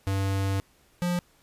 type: tone pair in turn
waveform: square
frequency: 97.4 / 176.33 Hz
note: G2 / F3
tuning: -11 / +17 cents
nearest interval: minor seventh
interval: 1028 cents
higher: second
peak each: -25 dBFS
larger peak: neither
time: 0.07-0.6 / 1.02-1.19 s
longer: first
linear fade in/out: 0 ms
effects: pink hiss -62 dBFS RMS until 1.42 s + resampled to 32000 Hz